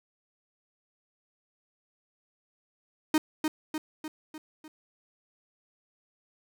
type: tone with echo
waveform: 45% pulse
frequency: 310 Hz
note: D#4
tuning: 6 cents flat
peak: -20 dBFS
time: 3.14-3.18 s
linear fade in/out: 2 ms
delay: 300 ms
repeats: 5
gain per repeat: -5 dB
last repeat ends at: 4.68 s
effects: none